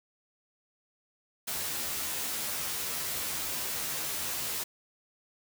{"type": "noise with comb filter", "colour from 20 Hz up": "white", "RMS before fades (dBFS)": -34, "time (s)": [1.47, 4.64], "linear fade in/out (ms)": 10, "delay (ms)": 13, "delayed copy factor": 0.75, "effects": []}